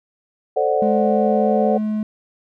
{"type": "chord", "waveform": "sine", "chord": "D dominant seventh", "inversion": "second", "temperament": "equal", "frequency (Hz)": [440, 523.3, 587.3, 740], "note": ["A4", "C5", "D5", "F#5"], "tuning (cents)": [0, 0, 0, 0], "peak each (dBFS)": -21, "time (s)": [0.56, 1.78], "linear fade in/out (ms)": 10}
{"type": "tone with pitch glide", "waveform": "triangle", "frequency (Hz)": [211.4, 214.1], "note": ["G#3", "A3"], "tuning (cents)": [31, -47], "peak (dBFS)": -17, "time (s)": [0.82, 2.03], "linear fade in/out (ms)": 2, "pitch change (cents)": 22, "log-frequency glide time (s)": [0.97, 1.77]}
{"effects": []}